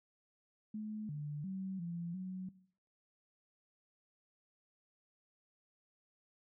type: tone with pitch steps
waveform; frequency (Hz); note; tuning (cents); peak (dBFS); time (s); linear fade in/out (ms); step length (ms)
sine; 214.2 / 147.5 / 190.4 / 170.9 / 186.1; A3 / D3 / F#3 / F3 / F#3; -46 / +8 / +50 / -37 / +10; -39; 0.74-2.49; 5; 350
effects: noise-tail reverb RT60 0.6 s tail -19 dB re dry